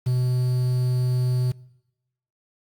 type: tone with quantisation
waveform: triangle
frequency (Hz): 125.6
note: B2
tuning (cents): +30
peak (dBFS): -17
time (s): 0.06-1.52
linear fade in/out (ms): 10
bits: 7
effects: noise-tail reverb RT60 0.9 s tail -23 dB re dry + Opus 48 kbps